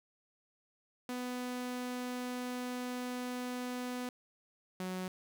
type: tone pair in turn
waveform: sawtooth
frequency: 248.7 / 184.81 Hz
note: B3 / F#3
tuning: +12 / -2 cents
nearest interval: perfect fourth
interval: 514 cents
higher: first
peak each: -33 / -33 dBFS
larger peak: neither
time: 1.09-4.09 / 4.8-5.08 s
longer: first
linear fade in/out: 2 ms
effects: 12-bit